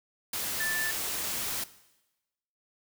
sine tone in noise, 1760 Hz, A6, in tune, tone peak -29 dBFS, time 0.6-0.91 s, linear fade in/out 5 ms, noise white, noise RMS -33 dBFS, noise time 0.33-1.64 s, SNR +1 dB, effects noise-tail reverb RT60 1.0 s tail -17 dB re dry

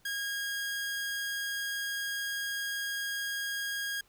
sawtooth tone, 1633 Hz, G#6, 30 cents flat, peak -29 dBFS, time 0.05-4.01 s, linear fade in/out 5 ms, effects pink hiss -66 dBFS RMS until 4.08 s

